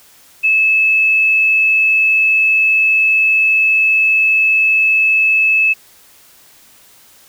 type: tone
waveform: sine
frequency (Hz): 2605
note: E7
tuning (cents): -21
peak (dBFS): -9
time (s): 0.43-5.74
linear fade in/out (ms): 20
effects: white hiss -46 dBFS RMS until 7.28 s